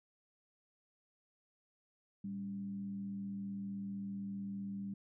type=tone with frequency modulation; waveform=sine; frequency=198 Hz; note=G3; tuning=18 cents sharp; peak=-39 dBFS; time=2.24-4.94 s; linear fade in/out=5 ms; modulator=84.5 Hz; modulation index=0.34; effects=none